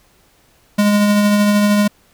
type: tone with tremolo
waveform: square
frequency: 206.4 Hz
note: G#3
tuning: 10 cents flat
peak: -10 dBFS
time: 0.78-1.88 s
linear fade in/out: 10 ms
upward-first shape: triangle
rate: 13 Hz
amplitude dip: 30%
effects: pink hiss -54 dBFS RMS until 2.13 s